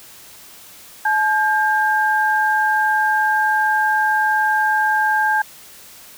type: tone pair together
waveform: sine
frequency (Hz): 858.7 / 1600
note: A5 / G6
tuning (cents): -42 / +35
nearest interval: major seventh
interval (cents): 1077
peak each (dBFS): -17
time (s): 1.05-5.42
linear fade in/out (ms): 5
effects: white hiss -42 dBFS RMS until 6.17 s